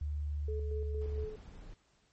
sine tone with pitch glide, 73.8 to 72.87 Hz, D2 to D2, +9 to -13 cents, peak -33 dBFS, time 0.01-1.25 s, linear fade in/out 5 ms, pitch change -22 cents, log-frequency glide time 0.17-0.89 s
sine tone with tremolo, 430 Hz, A4, 40 cents flat, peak -38 dBFS, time 0.48-1.36 s, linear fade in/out 5 ms, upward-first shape square, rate 4.3 Hz, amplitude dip 45%
brown noise, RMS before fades -49 dBFS, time 1.01-1.74 s, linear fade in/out 5 ms
effects pink hiss -71 dBFS RMS until 2.12 s + MP3 32 kbps

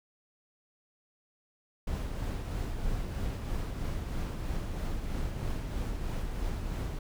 brown noise with tremolo, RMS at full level -32 dBFS, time 1.87-6.99 s, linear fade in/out 5 ms, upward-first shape triangle, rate 3.1 Hz, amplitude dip 40%, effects none

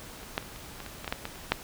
clicks, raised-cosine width 0.3 ms, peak -30 / -11 / -28 / -28 / -23 / -24 / -22 / -16 / -12 / -17 / -30 / -6 dBFS, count 12, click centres 0.232 / 0.379 / 0.426 / 0.561 / 0.803 / 0.863 / 1.045 / 1.078 / 1.125 / 1.254 / 1.357 / 1.52 s, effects pink hiss -45 dBFS RMS until 1.63 s

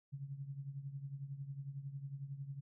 sine tone with tremolo, 138.59 Hz, C#3, in tune, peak -39 dBFS, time 0.12-2.61 s, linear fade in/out 20 ms, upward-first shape triangle, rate 11 Hz, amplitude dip 80%, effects none

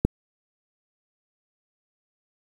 click, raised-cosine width 3 ms, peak -5 dBFS, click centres 0.05 s, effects 7-bit

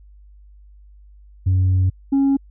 sine tone pair in turn, 93 / 274.7 Hz, F#2 / C#4, +9 / -16 cents, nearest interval octave + perfect fifth, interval 1875 cents, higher second, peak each -11 dBFS, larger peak neither, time 1.46-1.9 / 2.12-2.37 s, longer first, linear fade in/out 10 ms, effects tanh soft clip ceiling -12 dBFS + added 50 Hz sine -43 dBFS peak until 2.5 s

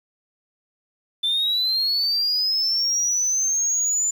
sine linear sweep, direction up, 3520 to 7110 Hz, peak -17 dBFS, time 1.23-4.11 s, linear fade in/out 10 ms, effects tanh soft clip ceiling -17 dBFS + 8-bit

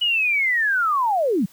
sine linear sweep, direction down, 2960 to 161.9 Hz, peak -17 dBFS, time 0.01-1.46 s, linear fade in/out 10 ms, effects white hiss -52 dBFS RMS until 1.52 s

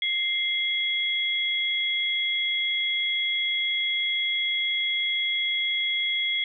sine tone pair together, 2099 / 3332 Hz, C7 / G#7, +5 / +5 cents, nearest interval minor sixth, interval 800 cents, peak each -27 / -25 dBFS, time 0.02-6.44 s, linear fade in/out 2 ms, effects none

